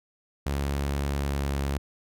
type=tone with pitch glide; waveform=sawtooth; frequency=70.3 to 69.57 Hz; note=C#2 to C#2; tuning=+25 to +7 cents; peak=-22 dBFS; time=0.46-1.78 s; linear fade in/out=5 ms; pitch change=-18 cents; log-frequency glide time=1.1-1.52 s; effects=none